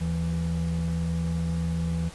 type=tone pair together; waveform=triangle; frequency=78.39 / 166.1 Hz; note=D#2 / E3; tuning=+13 / +13 cents; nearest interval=octave + minor second; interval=1300 cents; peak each=-28 / -24 dBFS; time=0-2.1 s; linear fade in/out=20 ms; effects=pink hiss -45 dBFS RMS until 2.14 s + resampled to 24000 Hz